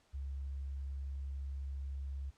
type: tone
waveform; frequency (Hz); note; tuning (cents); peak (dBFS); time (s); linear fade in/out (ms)
sine; 68.5; C#2; -20; -38; 0.13-2.31; 20
effects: pink hiss -71 dBFS RMS until 2.37 s + low-pass 8000 Hz 12 dB/octave